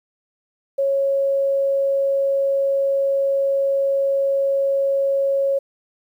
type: tone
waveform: sine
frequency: 550 Hz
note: C#5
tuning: 14 cents flat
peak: -16 dBFS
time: 0.78-5.59 s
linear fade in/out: 10 ms
effects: 9-bit